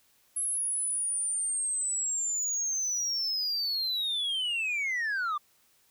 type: linear sweep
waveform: sine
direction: down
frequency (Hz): 10940 to 1152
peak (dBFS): -25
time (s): 0.36-5.38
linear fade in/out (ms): 10
effects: tanh soft clip ceiling -27 dBFS + white hiss -66 dBFS RMS until 5.9 s